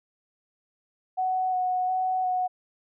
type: tone with vibrato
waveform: sine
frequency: 740 Hz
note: F#5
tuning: in tune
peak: -23 dBFS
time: 1.17-2.48 s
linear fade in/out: 20 ms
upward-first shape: square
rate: 1.4 Hz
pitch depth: 12 cents each way
effects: none